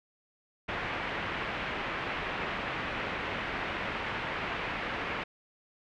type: low-pass noise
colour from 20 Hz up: white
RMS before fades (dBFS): -35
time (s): 0.68-5.24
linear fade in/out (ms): 10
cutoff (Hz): 2500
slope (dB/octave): 24
effects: none